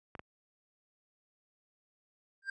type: clicks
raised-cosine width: 0.5 ms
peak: -28 dBFS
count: 2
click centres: 0.152 / 0.194 s
type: tone with exponential growth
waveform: triangle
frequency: 1588 Hz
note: G6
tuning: 22 cents sharp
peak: -29 dBFS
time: 2.42-2.5 s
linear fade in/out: 5 ms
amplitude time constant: 16 ms
effects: high-pass 60 Hz 12 dB/octave + resampled to 22050 Hz